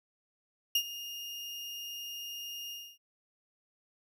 35% pulse tone with ADSR envelope, 2833 Hz, F7, 24 cents sharp, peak -22 dBFS, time 0.75-2.98 s, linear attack 4 ms, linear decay 70 ms, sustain -16 dB, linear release 270 ms, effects none

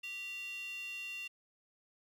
square tone with high-pass filter, 393.9 Hz, G4, 8 cents sharp, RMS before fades -43 dBFS, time 0.03-1.28 s, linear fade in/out 10 ms, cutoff 2800 Hz, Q 9, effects none

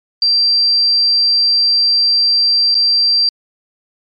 sine tone with dropouts, 4710 Hz, D8, 4 cents sharp, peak -9 dBFS, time 0.22-3.29 s, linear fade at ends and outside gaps 2 ms, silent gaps 2.745-2.751 s, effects MP3 64 kbps

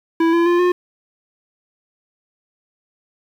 square tone with pitch steps, 330 / 338.9 / 348 / 357.4 Hz, E4 / E4 / F4 / F4, +2 / +48 / -6 / +40 cents, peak -13 dBFS, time 0.2-0.72 s, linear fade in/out 5 ms, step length 130 ms, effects low-pass 2000 Hz 12 dB/octave + 7-bit

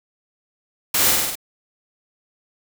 white noise with echo, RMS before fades -19 dBFS, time 0.94-1.11 s, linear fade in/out 5 ms, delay 49 ms, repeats 5, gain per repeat -2 dB, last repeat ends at 1.355 s, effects none

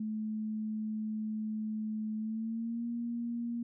sine tone with pitch glide, 216.2 to 235.8 Hz, A3 to A#3, -30 to +20 cents, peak -33 dBFS, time 0-3.63 s, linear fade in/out 5 ms, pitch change +150 cents, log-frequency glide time 2.17-2.86 s, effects none

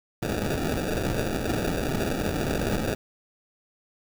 violet noise with sample-and-hold, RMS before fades -27 dBFS, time 0.22-2.95 s, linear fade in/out 10 ms, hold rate 1050 Hz, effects none

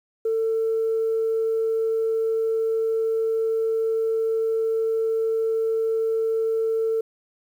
sine tone, 447.8 Hz, A4, 30 cents sharp, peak -19 dBFS, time 0.25-7.01 s, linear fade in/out 5 ms, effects tanh soft clip ceiling -16 dBFS + 9-bit

